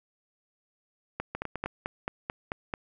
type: two click trains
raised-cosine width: 0.5 ms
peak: -16 / -18 dBFS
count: 8 / 4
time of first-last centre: 1.2-2.738 / 1.35-1.66 s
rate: 4.55 / 9.68 Hz
effects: none